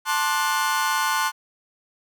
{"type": "chord", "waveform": "40% pulse", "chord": "D dominant seventh", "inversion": "second", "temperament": "just", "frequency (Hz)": [881, 1057.2, 1174.7, 1468.3], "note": ["A5", "C6", "D6", "F#6"], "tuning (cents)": [2, 18, 0, -14], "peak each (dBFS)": [-25, -24, -30, -25], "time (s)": [0.05, 1.32], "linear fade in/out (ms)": 50, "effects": []}